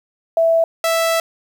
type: tone pair in turn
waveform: sine / sawtooth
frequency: 659.3 / 659.3 Hz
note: E5 / E5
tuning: 0 / 0 cents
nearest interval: unison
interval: 0 cents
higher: neither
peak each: -11 dBFS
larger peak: neither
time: 0.37-0.64 / 0.84-1.2 s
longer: second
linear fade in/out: 2 ms
effects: 8-bit